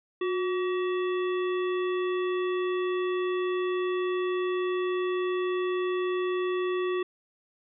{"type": "harmonic tone with a mistuned harmonic", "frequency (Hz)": 380, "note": "F#4", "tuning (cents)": 46, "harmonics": [1, 3, 5, 7, 9], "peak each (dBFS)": [-26, -36, -40, -43, -45], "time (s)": [0.21, 7.03], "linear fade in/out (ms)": 5, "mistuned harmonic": 1, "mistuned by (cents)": -77, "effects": []}